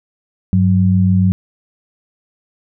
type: tone pair together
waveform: sine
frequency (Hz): 98 / 185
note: G2 / F#3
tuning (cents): 0 / 0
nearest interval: major seventh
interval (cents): 1100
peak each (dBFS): -12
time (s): 0.53-1.32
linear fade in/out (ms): 0
effects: none